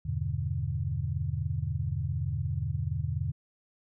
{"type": "chord", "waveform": "sine", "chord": "E minor seventh", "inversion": "none", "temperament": "equal with one note detuned", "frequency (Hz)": [82.41, 99.42, 123.47, 146.83], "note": ["E2", "G2", "B2", "D3"], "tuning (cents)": [0, 25, 0, 0], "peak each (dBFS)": -34, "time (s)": [0.05, 3.32], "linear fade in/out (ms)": 10, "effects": []}